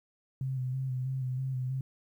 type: tone with vibrato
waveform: sine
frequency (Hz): 130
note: C3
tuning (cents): -11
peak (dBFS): -30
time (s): 0.41-1.81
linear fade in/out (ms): 2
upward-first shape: square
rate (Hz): 3.1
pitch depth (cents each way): 31
effects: 11-bit